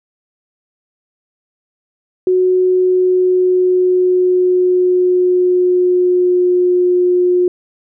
sine tone with pitch glide, 368.1 to 358.9 Hz, F#4 to F4, -9 to +47 cents, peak -9 dBFS, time 2.27-7.48 s, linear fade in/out 2 ms, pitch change -44 cents, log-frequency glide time 2.61-6.93 s, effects none

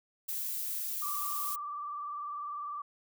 violet noise, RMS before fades -36 dBFS, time 0.28-1.56 s, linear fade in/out 10 ms
sine tone with vibrato, 1172 Hz, D6, 4 cents flat, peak -36 dBFS, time 1.02-2.82 s, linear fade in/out 5 ms, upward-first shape sine, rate 20 Hz, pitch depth 53 cents each way
effects none

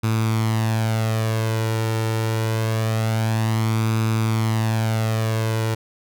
sawtooth tone with flanger, 111.2 Hz, A2, 19 cents sharp, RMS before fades -21 dBFS, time 0.03-5.75 s, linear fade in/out 10 ms, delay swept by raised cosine 0.8 to 2.2 ms, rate 0.25 Hz, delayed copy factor +0.55, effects none

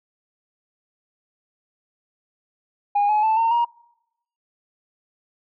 sine tone with pitch steps, 817 / 847.3 / 878.7 / 911.2 / 945 Hz, G#5 / G#5 / A5 / A#5 / A#5, -29 / +34 / -3 / -40 / +23 cents, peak -14 dBFS, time 2.95-3.65 s, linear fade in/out 10 ms, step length 140 ms, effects noise-tail reverb RT60 0.8 s tail -26 dB re dry + tanh soft clip ceiling -14 dBFS

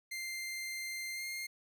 sawtooth tone with pitch glide, 2093 to 2119 Hz, C7 to C7, 0 to +21 cents, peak -35 dBFS, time 0.11-1.47 s, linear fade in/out 10 ms, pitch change +21 cents, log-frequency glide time 1.13-1.24 s, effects none

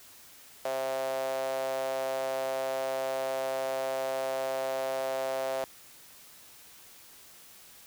sawtooth tone with high-pass filter, 132.6 Hz, C3, 23 cents sharp, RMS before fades -32 dBFS, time 0.65-5.64 s, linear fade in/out 0 ms, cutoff 600 Hz, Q 9.8, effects white hiss -53 dBFS RMS until 7.86 s

